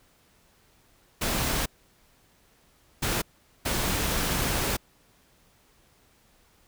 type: noise bursts at uneven times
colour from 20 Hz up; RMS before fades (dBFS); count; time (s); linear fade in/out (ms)
pink; -27; 3; 1.21-1.66 / 3.02-3.22 / 3.65-4.77; 10
effects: pink hiss -62 dBFS RMS until 6.67 s